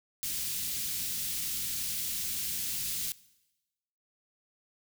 white band-stop noise, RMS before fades -34 dBFS, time 0.23-3.12 s, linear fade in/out 0 ms, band 200 to 3000 Hz, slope 12 dB/octave, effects noise-tail reverb RT60 1.0 s tail -20 dB re dry

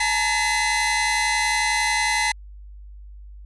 sawtooth tone cluster, 855 / 926 / 2031 Hz, A5 / A#5 / B6, -50 / -12 / +48 cents, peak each -21 / -23 / -18 dBFS, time 0-2.32 s, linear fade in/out 5 ms, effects added 50 Hz sine -38 dBFS peak until 3.45 s + resampled to 24000 Hz

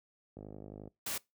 click train, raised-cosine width 2 ms, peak -33 dBFS, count 27, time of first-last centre 0.37-0.876 s, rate 51.4 Hz
white noise, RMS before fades -37 dBFS, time 1.06-1.18 s, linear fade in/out 5 ms
effects noise-tail reverb RT60 0.2 s tail -23 dB re dry + high-pass 60 Hz 12 dB/octave

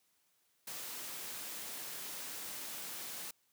white high-pass noise, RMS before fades -44 dBFS, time 0.67-3.31 s, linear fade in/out 5 ms, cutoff 130 Hz, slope 12 dB/octave, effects white hiss -75 dBFS RMS until 3.52 s + high-pass 80 Hz 12 dB/octave

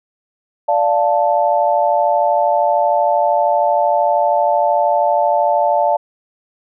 sine chord, D minor, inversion none, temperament equal with one note detuned, 585.6 / 698.5 / 880 Hz, D5 / F5 / A5, -5 / 0 / 0 cents, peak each -16 dBFS, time 0.68-5.97 s, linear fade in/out 10 ms, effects none

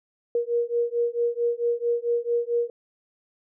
sine beating tone pair, 471.4 / 475.9 Hz, A#4 / A#4, +19 / +36 cents, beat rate 4.5 Hz, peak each -25 dBFS, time 0.35-2.7 s, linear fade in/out 2 ms, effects none

